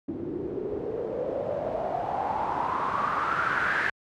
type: noise with low-pass filter sweep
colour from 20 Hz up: white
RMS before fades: -29 dBFS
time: 0.08-3.9 s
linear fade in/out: 5 ms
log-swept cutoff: 310 to 1700 Hz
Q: 6.3
effects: high-pass 60 Hz 12 dB/octave